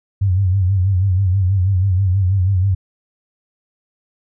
sine tone with vibrato, 94.6 Hz, F#2, 39 cents sharp, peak -12 dBFS, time 0.21-2.75 s, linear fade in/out 10 ms, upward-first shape sine, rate 6.2 Hz, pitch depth 96 cents each way, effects none

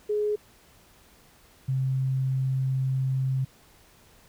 sine tone pair in turn, 419.4 / 132.1 Hz, G#4 / C3, +17 / +17 cents, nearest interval octave + minor sixth, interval 2000 cents, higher first, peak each -23 dBFS, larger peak neither, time 0.09-0.36 / 1.68-3.45 s, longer second, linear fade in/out 10 ms, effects pink hiss -57 dBFS RMS until 4.28 s

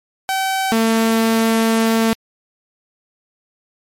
sawtooth tone pair in turn, 767 / 225.2 Hz, G5 / A3, -38 / +40 cents, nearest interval octave + major sixth, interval 2122 cents, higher first, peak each -13 / -9 dBFS, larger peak second, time 0.29-0.72 / 0.72-2.13 s, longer second, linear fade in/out 0 ms, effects MP3 64 kbps

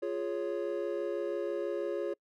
triangle chord, Db major, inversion first, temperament equal, 349.2 / 415.3 / 554.4 Hz, F4 / Ab4 / Db5, 0 / 0 / 0 cents, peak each -34 dBFS, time 0.02-2.14 s, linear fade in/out 10 ms, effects noise-tail reverb RT60 0.1 s tail -26 dB re dry

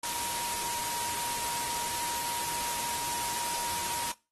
sine tone in noise, 947 Hz, A#5, 27 cents sharp, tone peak -35 dBFS, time 0.03-4.12 s, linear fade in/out 5 ms, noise white, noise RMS -34 dBFS, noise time 0.03-4.12 s, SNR -4 dB, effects noise-tail reverb RT60 0.3 s tail -22 dB re dry + AAC 32 kbps

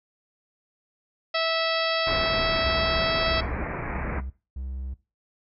harmonic tone, 654 Hz, E5, 14 cents flat, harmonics 1 / 2 / 3 / 4 / 5 / 6 / 7 / 8, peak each -26 / -29 / -31 / -32 / -33 / -34 / -34 / -35 dBFS, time 1.34-3.41 s, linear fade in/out 10 ms
pink low-pass noise, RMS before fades -31 dBFS, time 2.06-4.21 s, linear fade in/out 20 ms, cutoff 2400 Hz, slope 96 dB/octave
triangle tone bursts, 65.41 Hz, C2, in tune, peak -29 dBFS, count 4, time 2.64-4.94 s, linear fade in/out 5 ms, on 380 ms, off 260 ms
effects noise-tail reverb RT60 0.3 s tail -18 dB re dry

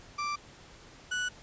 35% pulse tone pair in turn, 1174.7 / 1478.3 Hz, D6 / F#6, 0 / -2 cents, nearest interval major third, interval 398 cents, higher second, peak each -29 / -28 dBFS, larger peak second, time 0.18-0.36 / 1.11-1.29 s, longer neither, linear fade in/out 10 ms, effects pink hiss -53 dBFS RMS until 1.42 s + resampled to 16000 Hz

